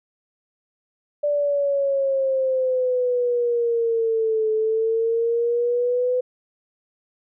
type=exponential two-way sweep; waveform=sine; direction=down then up; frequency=587.3 to 434.2 to 504 Hz; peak=-18 dBFS; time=1.23-6.21 s; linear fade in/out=10 ms; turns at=4.51 s; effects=none